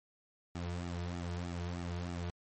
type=tone with flanger; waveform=sawtooth; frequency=87.31 Hz; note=F2; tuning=in tune; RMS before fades=-39 dBFS; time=0.55-2.3 s; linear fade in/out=0 ms; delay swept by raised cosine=1.9 to 3.8 ms; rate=3.2 Hz; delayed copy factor=-0.9; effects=MP3 32 kbps